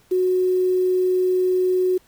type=tone with quantisation; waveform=sine; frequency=367.7 Hz; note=F#4; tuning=11 cents flat; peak=-16 dBFS; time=0.11-1.98 s; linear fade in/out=10 ms; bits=7; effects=pink hiss -57 dBFS RMS until 2.07 s